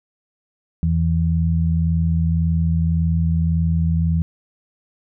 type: tone pair together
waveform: sine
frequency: 83 / 164.81 Hz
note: E2 / E3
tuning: +12 / 0 cents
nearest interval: octave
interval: 1188 cents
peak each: -18 dBFS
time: 0.83-4.22 s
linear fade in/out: 0 ms
effects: none